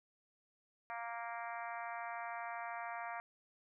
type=harmonic tone; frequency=233.1 Hz; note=A#3; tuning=in tune; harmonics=3 / 4 / 5 / 6 / 7 / 8 / 9 / 10; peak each=-45 / -47 / -49 / -51 / -52 / -53 / -54 / -55 dBFS; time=0.9-3.2 s; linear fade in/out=0 ms; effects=none